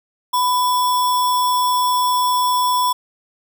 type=tone with sample-and-hold; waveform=sine; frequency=995 Hz; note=B5; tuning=13 cents sharp; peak=-14 dBFS; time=0.33-2.93 s; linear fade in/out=10 ms; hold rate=4410 Hz; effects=none